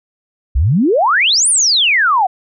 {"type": "exponential two-way sweep", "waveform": "sine", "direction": "up then down", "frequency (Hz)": [56, 9940, 711], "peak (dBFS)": -9, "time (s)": [0.55, 2.27], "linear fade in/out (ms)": 10, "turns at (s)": 1.49, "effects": []}